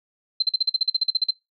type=tone bursts; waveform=sine; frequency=4106 Hz; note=C8; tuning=33 cents flat; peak=-16 dBFS; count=14; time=0.4-1.308 s; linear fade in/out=5 ms; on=24 ms; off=44 ms; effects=noise-tail reverb RT60 0.2 s tail -23 dB re dry